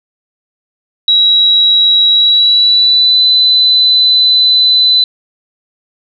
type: tone with pitch glide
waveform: sine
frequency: 3871 to 4010 Hz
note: B7 to B7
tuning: -35 to +26 cents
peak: -5 dBFS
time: 1.08-5.04 s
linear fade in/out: 2 ms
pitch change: +61 cents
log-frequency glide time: 2.12-3.24 s
effects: none